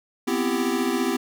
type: chord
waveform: square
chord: C major seventh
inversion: third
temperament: equal with one note detuned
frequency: 246.9 / 261.6 / 334.2 / 392 Hz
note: B3 / C4 / E4 / G4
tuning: 0 / 0 / +24 / 0 cents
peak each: -28 dBFS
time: 0.27-1.17 s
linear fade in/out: 10 ms
effects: none